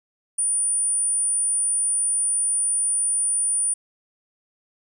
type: tone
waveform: sine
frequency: 9397 Hz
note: D9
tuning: in tune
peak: -17 dBFS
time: 0.38-3.74 s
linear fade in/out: 10 ms
effects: tanh soft clip ceiling -18 dBFS + 9-bit